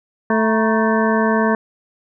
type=harmonic tone with a mistuned harmonic; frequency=220.4 Hz; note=A3; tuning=3 cents sharp; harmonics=1 / 2 / 3 / 4 / 5 / 7 / 8; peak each=-17 / -20 / -22 / -23 / -24 / -25 / -26 dBFS; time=0.3-1.55 s; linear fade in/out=2 ms; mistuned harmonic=4; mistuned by=+110 cents; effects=none